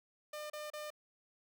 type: tone bursts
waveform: sawtooth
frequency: 602 Hz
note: D5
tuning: 43 cents sharp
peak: -38 dBFS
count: 3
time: 0.33-0.904 s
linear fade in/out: 5 ms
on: 170 ms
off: 32 ms
effects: none